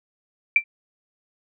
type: tone with exponential decay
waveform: sine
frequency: 2349 Hz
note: D7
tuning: in tune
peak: -8 dBFS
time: 0.56-0.64 s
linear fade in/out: 2 ms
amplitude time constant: 16 ms
effects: none